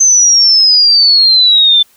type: exponential sweep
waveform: sine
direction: down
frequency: 6260 to 3523 Hz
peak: -4 dBFS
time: 0-1.83 s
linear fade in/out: 10 ms
effects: white hiss -49 dBFS RMS until 1.96 s